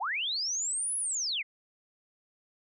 sine linear two-way sweep, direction up then down, 659.3 to 10550 to 1951 Hz, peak -29 dBFS, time 0-1.43 s, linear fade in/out 20 ms, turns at 0.97 s, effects none

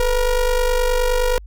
square ring-modulated tone, 236.2 Hz, A#3, 23 cents sharp, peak -13 dBFS, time 0-1.38 s, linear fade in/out 0 ms, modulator 261 Hz, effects added 50 Hz sine -35 dBFS peak until 1.46 s

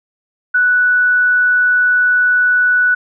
sine tone, 1480 Hz, F#6, in tune, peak -9 dBFS, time 0.54-2.95 s, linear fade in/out 10 ms, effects none

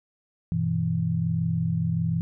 sine chord, E minor, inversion first, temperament equal, 98 / 123.47 / 164.81 Hz, G2 / B2 / E3, 0 / 0 / 0 cents, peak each -30 / -29 / -24 dBFS, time 0.52-2.21 s, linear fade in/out 0 ms, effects none

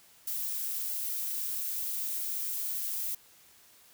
violet noise, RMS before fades -34 dBFS, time 0.27-3.15 s, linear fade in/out 5 ms, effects white hiss -59 dBFS RMS until 3.93 s

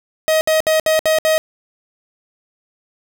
45% pulse tone bursts, 631 Hz, D#5, 24 cents sharp, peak -12 dBFS, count 6, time 0.28-1.38 s, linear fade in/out 0 ms, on 130 ms, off 64 ms, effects none

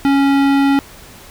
sine tone with hard clipping, 277.2 Hz, C#4, in tune, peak -12 dBFS, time 0.05-0.79 s, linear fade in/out 0 ms, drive 18 dB, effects pink hiss -39 dBFS RMS until 1.3 s

